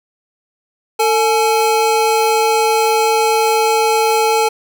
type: tone pair together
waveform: square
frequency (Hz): 449.2 / 848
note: A4 / G#5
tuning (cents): +36 / +36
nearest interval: major seventh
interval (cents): 1100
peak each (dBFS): -15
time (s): 0.99-4.49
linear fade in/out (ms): 10
effects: none